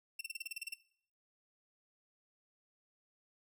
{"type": "tone bursts", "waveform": "sawtooth", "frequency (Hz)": 2703, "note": "E7", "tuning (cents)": 43, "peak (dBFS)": -35, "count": 11, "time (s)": [0.19, 0.74], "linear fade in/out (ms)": 5, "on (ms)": 20, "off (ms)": 33, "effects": ["noise-tail reverb RT60 0.6 s tail -19 dB re dry"]}